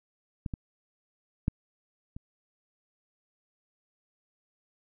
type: clicks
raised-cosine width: 5 ms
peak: -20 / -21 / -13 / -28 dBFS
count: 4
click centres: 0.462 / 0.538 / 1.481 / 2.165 s
effects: none